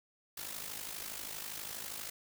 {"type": "noise with amplitude modulation", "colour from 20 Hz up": "white", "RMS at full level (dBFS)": -40, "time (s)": [0.37, 2.1], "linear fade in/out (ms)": 5, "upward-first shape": "sine", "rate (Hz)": 52.4, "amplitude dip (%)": 65, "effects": []}